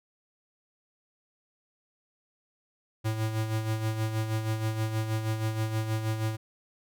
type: tone with tremolo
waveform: square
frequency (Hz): 110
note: A2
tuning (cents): 0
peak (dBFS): -26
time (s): 3.04-6.37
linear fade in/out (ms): 20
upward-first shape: sine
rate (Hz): 6.3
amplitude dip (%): 55
effects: none